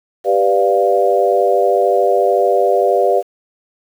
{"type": "chord", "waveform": "sine", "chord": "G dominant seventh", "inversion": "none", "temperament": "equal", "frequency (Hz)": [392, 493.9, 587.3, 698.5], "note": ["G4", "B4", "D5", "F5"], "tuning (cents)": [0, 0, 0, 0], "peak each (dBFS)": -16, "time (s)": [0.24, 3.23], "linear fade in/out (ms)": 50, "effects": ["7-bit"]}